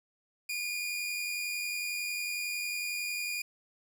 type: tone pair together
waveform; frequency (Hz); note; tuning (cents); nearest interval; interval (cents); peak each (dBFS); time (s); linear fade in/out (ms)
sawtooth; 2349 / 2440; D7 / D#7; 0 / -34; minor second; 66; -38 / -30; 0.49-3.42; 5
effects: none